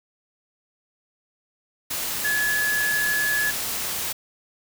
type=tone in noise; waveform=sine; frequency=1702 Hz; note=G#6; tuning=42 cents sharp; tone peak=-21 dBFS; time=2.24-3.51 s; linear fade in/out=10 ms; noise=white; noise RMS=-28 dBFS; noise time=1.9-4.13 s; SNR=+4 dB; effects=none